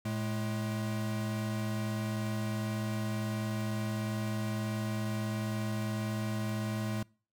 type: tone pair together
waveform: square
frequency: 111.2 / 212.7 Hz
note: A2 / G#3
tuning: +19 / +42 cents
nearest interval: major seventh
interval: 1123 cents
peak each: -35 / -36 dBFS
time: 0.05-7.03 s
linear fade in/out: 5 ms
effects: noise-tail reverb RT60 0.4 s tail -25 dB re dry